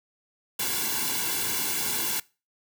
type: noise with comb filter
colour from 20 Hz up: white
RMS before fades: -28 dBFS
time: 0.59-2.2 s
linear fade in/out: 5 ms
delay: 1.6 ms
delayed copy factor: -0.95
effects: noise-tail reverb RT60 0.3 s tail -22 dB re dry